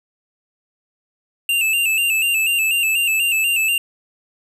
square tone with vibrato, 2700 Hz, E7, 41 cents sharp, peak -16 dBFS, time 1.49-3.78 s, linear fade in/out 2 ms, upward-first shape square, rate 4.1 Hz, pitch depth 53 cents each way, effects none

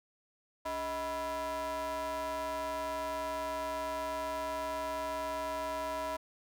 square ring-modulated tone, 174.61 Hz, F3, in tune, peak -32 dBFS, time 0.65-6.17 s, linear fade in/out 10 ms, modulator 809 Hz, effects none

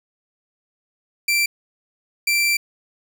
sawtooth tone bursts at uneven times, 2349 Hz, D7, in tune, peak -13 dBFS, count 2, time 1.28-1.46 / 2.27-2.57 s, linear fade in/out 5 ms, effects none

